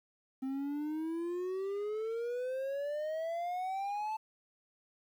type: exponential sweep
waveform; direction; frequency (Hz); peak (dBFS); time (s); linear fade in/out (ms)
triangle; up; 261.6 to 883; -32; 0.42-4.17; 10
effects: 11-bit